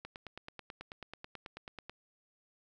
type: click train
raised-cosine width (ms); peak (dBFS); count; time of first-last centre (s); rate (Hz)
0.3; -28; 18; 0.05-1.896; 9.21
effects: none